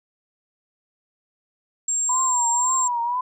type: tone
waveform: sine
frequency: 7459 Hz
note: A#8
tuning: in tune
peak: -20 dBFS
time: 1.88-2.88 s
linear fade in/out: 5 ms
type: tone with vibrato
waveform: sine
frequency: 987.8 Hz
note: B5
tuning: in tune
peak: -21 dBFS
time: 2.09-3.21 s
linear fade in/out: 5 ms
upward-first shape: triangle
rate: 1.9 Hz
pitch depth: 110 cents each way
effects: none